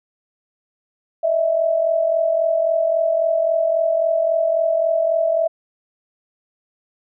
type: tone pair together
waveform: sine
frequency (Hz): 615.6 / 659.3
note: D#5 / E5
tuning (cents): -19 / 0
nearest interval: minor second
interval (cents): 119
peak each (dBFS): -22 / -16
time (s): 1.23-5.48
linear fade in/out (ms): 10
effects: none